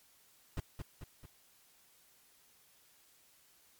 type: noise with echo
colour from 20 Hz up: brown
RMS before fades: -36 dBFS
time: 0.57-0.6 s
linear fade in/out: 2 ms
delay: 220 ms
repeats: 3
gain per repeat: -5 dB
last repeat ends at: 1.26 s
effects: white hiss -66 dBFS RMS until 3.79 s + MP3 96 kbps